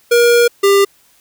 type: tone pair in turn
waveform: square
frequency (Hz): 475.3 / 397.8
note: A#4 / G4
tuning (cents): +34 / +25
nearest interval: minor third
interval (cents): 309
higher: first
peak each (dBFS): -8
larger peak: neither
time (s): 0.11-0.48 / 0.63-0.85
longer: first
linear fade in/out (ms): 10
effects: white hiss -52 dBFS RMS until 1.2 s